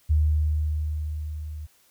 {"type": "tone with level ramp", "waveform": "sine", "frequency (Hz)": 76.4, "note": "D#2", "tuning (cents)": -31, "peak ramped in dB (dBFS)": [-16, -33], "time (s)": [0.09, 1.67], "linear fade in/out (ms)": 20, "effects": ["white hiss -61 dBFS RMS until 1.9 s"]}